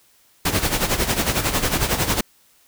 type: noise with tremolo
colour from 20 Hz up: pink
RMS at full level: -18 dBFS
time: 0.45-2.21 s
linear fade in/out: 5 ms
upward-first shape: sine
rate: 11 Hz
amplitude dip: 70%
effects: white hiss -57 dBFS RMS until 2.67 s